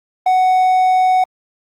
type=tone; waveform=triangle; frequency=743 Hz; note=F#5; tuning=7 cents sharp; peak=-8 dBFS; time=0.26-1.24 s; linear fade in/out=5 ms; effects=Opus 32 kbps